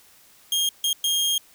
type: tone bursts at uneven times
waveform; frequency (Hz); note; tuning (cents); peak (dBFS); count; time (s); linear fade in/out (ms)
sawtooth; 3233; G#7; -47; -17; 3; 0.52-0.69 / 0.84-0.93 / 1.04-1.38; 2
effects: white hiss -54 dBFS RMS until 1.54 s